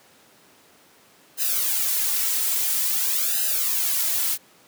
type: noise with flanger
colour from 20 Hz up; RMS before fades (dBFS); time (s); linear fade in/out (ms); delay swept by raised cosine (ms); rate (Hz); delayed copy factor
blue; -23; 1.37-4.38; 50; 0.88 to 3.48; 0.49; -0.95
effects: pink hiss -54 dBFS RMS until 4.67 s + high-pass 200 Hz 12 dB/octave